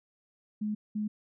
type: tone bursts at uneven times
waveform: sine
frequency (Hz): 211.4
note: G#3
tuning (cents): +31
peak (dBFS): -29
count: 2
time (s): 0.61-0.75 / 0.95-1.08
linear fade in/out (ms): 10
effects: none